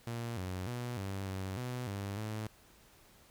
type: tone with pitch steps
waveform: sawtooth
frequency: 117.4 / 92.2 / 121.9 / 97.4 / 95.3 / 124.5 / 99.8 / 108.1 Hz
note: A#2 / F#2 / B2 / G2 / G2 / B2 / G2 / A2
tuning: +13 / -6 / -22 / -11 / -48 / +14 / +32 / -30 cents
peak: -33 dBFS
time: 0.07-2.47 s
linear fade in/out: 0 ms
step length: 300 ms
effects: pink hiss -62 dBFS RMS until 3.3 s